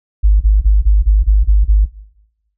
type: tone bursts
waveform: sine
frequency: 51 Hz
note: G#1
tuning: 31 cents flat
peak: -5 dBFS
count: 8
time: 0.23-1.859 s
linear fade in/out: 20 ms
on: 180 ms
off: 27 ms
effects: noise-tail reverb RT60 1.0 s tail -21 dB re dry